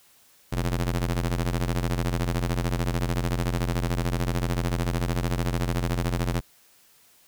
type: ring-modulated tone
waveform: sawtooth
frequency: 87.31 Hz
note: F2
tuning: in tune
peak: -17 dBFS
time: 0.52-6.41 s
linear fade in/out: 10 ms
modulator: 36.9 Hz
effects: white hiss -58 dBFS RMS until 7.27 s